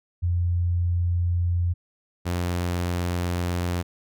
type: tone pair in turn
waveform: sine / sawtooth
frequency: 87.31 / 87.97 Hz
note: F2 / F2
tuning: 0 / +13 cents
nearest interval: unison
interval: 13 cents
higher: second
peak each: -20 dBFS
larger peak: neither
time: 0.22-1.74 / 2.25-3.83 s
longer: second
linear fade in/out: 20 ms
effects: none